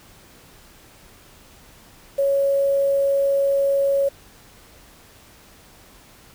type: tone with quantisation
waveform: sine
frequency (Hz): 554.4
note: C#5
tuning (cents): 0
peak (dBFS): -16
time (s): 2.18-4.09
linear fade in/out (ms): 10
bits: 7
effects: pink hiss -49 dBFS RMS until 6.34 s